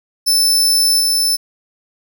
sawtooth tone with level steps, 5280 Hz, E8, 2 cents sharp, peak -8 / -10 dBFS, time 0.26-1.37 s, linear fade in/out 20 ms, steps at 1 s, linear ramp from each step 2 ms, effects 8-bit

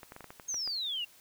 clicks, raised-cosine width 0.5 ms, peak -30 dBFS, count 9, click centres 0.032 / 0.121 / 0.164 / 0.207 / 0.243 / 0.305 / 0.398 / 0.543 / 0.676 s
sine exponential sweep, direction down, 6550 to 2743 Hz, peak -32 dBFS, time 0.48-1.05 s, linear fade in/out 10 ms
effects white hiss -59 dBFS RMS until 1.2 s

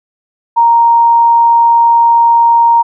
sine tone, 932.3 Hz, A#5, in tune, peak -4 dBFS, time 0.56-2.83 s, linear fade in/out 20 ms, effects none

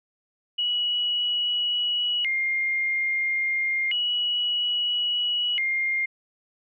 sine tone with vibrato, 2489 Hz, D#7, in tune, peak -22 dBFS, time 0.58-6.06 s, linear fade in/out 10 ms, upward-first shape square, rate 0.3 Hz, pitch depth 280 cents each way, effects none

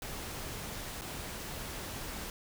pink noise with dropouts, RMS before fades -41 dBFS, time 0.02-2.3 s, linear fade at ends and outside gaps 1 ms, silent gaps 1.011-1.018 s, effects none

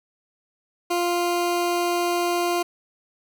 20% pulse tone, 349.2 Hz, F4, in tune, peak -16 dBFS, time 0.9-2.63 s, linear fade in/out 10 ms, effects none

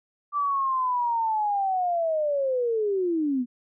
sine linear sweep, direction down, 1174.7 to 236.8 Hz, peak -22 dBFS, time 0.32-3.46 s, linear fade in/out 50 ms, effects none

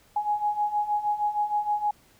sine beating tone pair, 830 / 836.4 Hz, G#5 / G#5, -1 / +12 cents, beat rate 6.4 Hz, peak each -29 / -25 dBFS, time 0.16-1.91 s, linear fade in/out 5 ms, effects pink hiss -59 dBFS RMS until 2.19 s

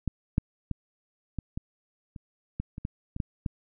clicks, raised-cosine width 5 ms, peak -15 / -10 / -18 / -19 / -20 / -28 / -18 / -25 / -19 / -22 / -16 / -16 dBFS, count 12, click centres 0.077 / 0.381 / 0.713 / 1.387 / 1.575 / 2.162 / 2.6 / 2.781 / 2.851 / 3.164 / 3.202 / 3.462 s, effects none

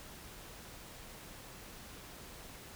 silence, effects pink hiss -51 dBFS RMS until 2.75 s

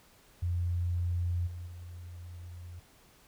sine tone with level steps, 87.5 Hz, F2, 4 cents sharp, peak -28 / -38 / -42 dBFS, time 0.42-2.8 s, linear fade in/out 10 ms, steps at 1.46 / 1.66 s, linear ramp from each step 20 ms, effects pink hiss -61 dBFS RMS until 3.27 s

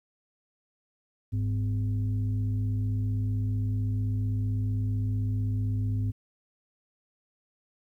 sine tone with frequency modulation, 103.83 Hz, G#2, in tune, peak -25 dBFS, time 1.32-6.12 s, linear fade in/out 20 ms, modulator 152 Hz, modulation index 0.51, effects 11-bit

